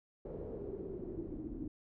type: noise with low-pass filter sweep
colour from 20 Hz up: pink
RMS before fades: -43 dBFS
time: 0.25-1.68 s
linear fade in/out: 5 ms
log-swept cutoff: 480 to 290 Hz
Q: 6.3
effects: none